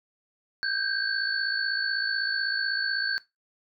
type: tone cluster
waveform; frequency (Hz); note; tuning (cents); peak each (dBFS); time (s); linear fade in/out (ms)
sine; 1551 / 1607 / 4445; G6 / G6 / C#8; -19 / +43 / +4; -30; 0.63-3.18; 0
effects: noise-tail reverb RT60 0.2 s tail -18 dB re dry